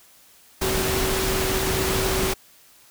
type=tone in noise; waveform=sine; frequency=380 Hz; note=F#4; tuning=46 cents sharp; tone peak=-26 dBFS; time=0.61-2.34 s; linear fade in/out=10 ms; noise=pink; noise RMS=-24 dBFS; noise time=0.61-2.34 s; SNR=-5 dB; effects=white hiss -53 dBFS RMS until 2.9 s